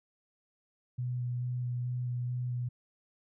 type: tone with vibrato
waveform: sine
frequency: 123.47 Hz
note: B2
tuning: in tune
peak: -31 dBFS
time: 0.98-2.69 s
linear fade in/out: 10 ms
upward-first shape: square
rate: 2.3 Hz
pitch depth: 10 cents each way
effects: none